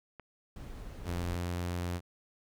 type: click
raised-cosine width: 0.5 ms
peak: -32 dBFS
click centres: 0.197 s
type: noise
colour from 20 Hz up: brown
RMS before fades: -43 dBFS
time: 0.56-1.37 s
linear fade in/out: 2 ms
type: tone with pitch glide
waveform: sawtooth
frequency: 87.31 to 87.97 Hz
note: F2 to F2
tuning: 0 to +13 cents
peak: -29 dBFS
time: 1.04-2.01 s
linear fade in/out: 50 ms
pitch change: +13 cents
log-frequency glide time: 1.18-1.59 s
effects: none